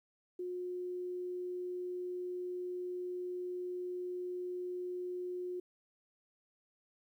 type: tone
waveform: sine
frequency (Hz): 360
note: F#4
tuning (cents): -47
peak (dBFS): -37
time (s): 0.39-5.6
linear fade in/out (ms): 5
effects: 12-bit